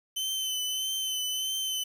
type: tone with vibrato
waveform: sawtooth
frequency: 3054 Hz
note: G7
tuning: 46 cents flat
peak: -26 dBFS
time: 0.16-1.84 s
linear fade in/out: 10 ms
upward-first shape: triangle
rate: 1.6 Hz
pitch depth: 32 cents each way
effects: 9-bit